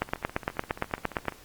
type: two click trains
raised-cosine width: 0.5 ms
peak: -24 / -10 dBFS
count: 19 / 12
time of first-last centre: 0.09-1.323 / 0.02-1.283 s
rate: 14.6 / 8.71 Hz
effects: pink hiss -52 dBFS RMS until 1.44 s + Opus 48 kbps